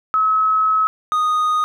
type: tone pair in turn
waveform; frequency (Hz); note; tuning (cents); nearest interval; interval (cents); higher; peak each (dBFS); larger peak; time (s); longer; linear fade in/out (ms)
sine / triangle; 1286 / 1240.1; E6 / D#6; -43 / -6; minor second; 63; first; -13; neither; 0.14-0.87 / 1.12-1.64; first; 0
effects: none